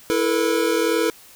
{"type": "chord", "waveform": "square", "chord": "E suspended fourth", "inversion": "none", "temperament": "equal with one note detuned", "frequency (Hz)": [329.6, 440, 481.5], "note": ["E4", "A4", "B4"], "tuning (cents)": [0, 0, -44], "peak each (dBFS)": -23, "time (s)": [0.1, 1.1], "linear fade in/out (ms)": 0, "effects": ["white hiss -47 dBFS RMS until 1.35 s"]}